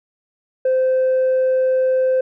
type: tone with tanh clipping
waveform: triangle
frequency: 518 Hz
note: C5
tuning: 17 cents flat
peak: -14 dBFS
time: 0.65-2.21 s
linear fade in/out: 5 ms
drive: 6 dB
effects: none